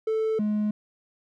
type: tone pair in turn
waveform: triangle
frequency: 440 / 210.8 Hz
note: A4 / G#3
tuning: 0 / +26 cents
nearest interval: octave + minor second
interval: 1274 cents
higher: first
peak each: -20 dBFS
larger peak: neither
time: 0.07-0.39 / 0.39-0.71 s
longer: neither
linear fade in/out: 5 ms
effects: tanh soft clip ceiling -16 dBFS